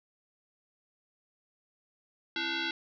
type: tone with frequency modulation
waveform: sine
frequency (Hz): 932.3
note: A#5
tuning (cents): 0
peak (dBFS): -30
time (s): 2.36-2.71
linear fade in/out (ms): 2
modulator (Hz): 599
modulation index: 5.6
effects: none